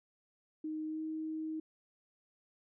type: tone with pitch glide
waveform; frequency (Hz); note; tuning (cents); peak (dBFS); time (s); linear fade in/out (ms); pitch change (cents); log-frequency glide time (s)
sine; 311.1 to 315.1; D#4 to D#4; 0 to +22; -36; 0.64-1.6; 5; +22; 0.86-1.01
effects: none